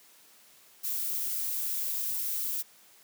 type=noise; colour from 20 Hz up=violet; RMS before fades=-32 dBFS; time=0.83-2.63 s; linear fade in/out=20 ms; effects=white hiss -58 dBFS RMS until 3.03 s + high-pass 150 Hz 12 dB/octave